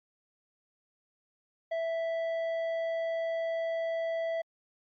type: tone with tanh clipping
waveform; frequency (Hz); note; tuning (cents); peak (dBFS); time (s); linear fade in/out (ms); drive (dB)
sine; 659.3; E5; 0; -31; 1.71-4.42; 10; 8
effects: Opus 48 kbps